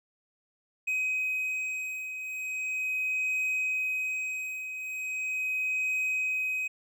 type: beating tone pair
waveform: triangle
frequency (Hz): 2523 / 2523.39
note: D#7 / D#7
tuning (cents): +23 / +24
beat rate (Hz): 0.39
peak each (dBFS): -35 / -28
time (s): 0.87-6.68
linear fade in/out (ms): 10
effects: none